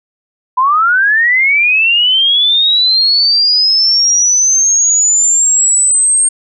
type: linear sweep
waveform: sine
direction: up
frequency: 986 to 8580 Hz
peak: -7 dBFS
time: 0.57-6.29 s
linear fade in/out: 10 ms
effects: none